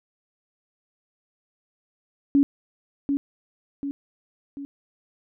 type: tone with echo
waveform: sine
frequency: 280.7 Hz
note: C#4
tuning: 22 cents sharp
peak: -14 dBFS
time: 2.35-2.43 s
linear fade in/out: 0 ms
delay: 740 ms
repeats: 3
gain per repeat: -6 dB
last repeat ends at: 4.65 s
effects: none